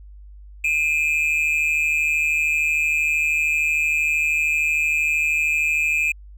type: tone pair together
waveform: triangle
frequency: 2412 / 2565 Hz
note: D7 / E7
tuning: +46 / -48 cents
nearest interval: minor second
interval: 106 cents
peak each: -19 dBFS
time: 0.64-6.12 s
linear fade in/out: 5 ms
effects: added 50 Hz sine -39 dBFS peak until 6.37 s